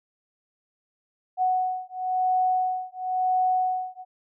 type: beating tone pair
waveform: sine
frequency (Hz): 740 / 740.97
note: F#5 / F#5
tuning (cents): 0 / +2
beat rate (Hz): 0.97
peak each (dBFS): -25 / -25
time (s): 1.37-4.05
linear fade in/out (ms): 50
effects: none